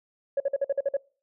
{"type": "tone bursts", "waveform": "sine", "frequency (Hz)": 554.4, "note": "C#5", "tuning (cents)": 0, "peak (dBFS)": -20, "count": 8, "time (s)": [0.37, 0.969], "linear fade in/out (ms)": 5, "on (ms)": 32, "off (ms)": 49, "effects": ["noise-tail reverb RT60 0.4 s tail -24 dB re dry", "tanh soft clip ceiling -18 dBFS"]}